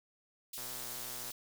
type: high-pass noise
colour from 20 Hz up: white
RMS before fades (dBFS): -43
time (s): 0.53-1.32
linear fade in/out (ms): 5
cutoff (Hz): 2900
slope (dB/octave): 24
type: click train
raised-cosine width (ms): 0.5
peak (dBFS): -35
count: 90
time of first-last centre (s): 0.58-1.304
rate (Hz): 123
effects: none